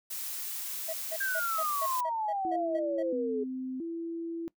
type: noise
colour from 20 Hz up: blue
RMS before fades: -37 dBFS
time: 0.1-2.01 s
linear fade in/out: 10 ms
type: tone bursts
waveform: triangle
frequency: 645 Hz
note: E5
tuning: 38 cents flat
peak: -31 dBFS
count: 10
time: 0.88-3.03 s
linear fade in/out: 10 ms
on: 53 ms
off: 180 ms
type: exponential sweep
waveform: sine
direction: down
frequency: 1615 to 415.3 Hz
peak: -29 dBFS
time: 1.2-3.44 s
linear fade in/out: 10 ms
type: tone with vibrato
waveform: sine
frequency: 293.7 Hz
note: D4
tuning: in tune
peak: -33 dBFS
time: 2.45-4.48 s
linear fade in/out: 0 ms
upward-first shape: square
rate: 0.74 Hz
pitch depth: 220 cents each way
effects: noise-tail reverb RT60 0.1 s tail -21 dB re dry